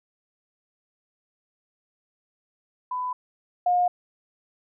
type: tone pair in turn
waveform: sine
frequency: 1000 / 714.9 Hz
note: B5 / F5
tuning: +21 / +40 cents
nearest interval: tritone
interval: 581 cents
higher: first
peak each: -26 / -18 dBFS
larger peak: second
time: 2.91-3.13 / 3.66-3.88 s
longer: neither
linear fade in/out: 5 ms
effects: none